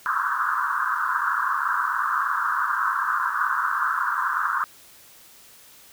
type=band-pass noise; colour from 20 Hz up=pink; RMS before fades=-24 dBFS; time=0.06-4.64 s; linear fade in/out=0 ms; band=1000 to 1600 Hz; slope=96 dB/octave; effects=white hiss -50 dBFS RMS until 5.92 s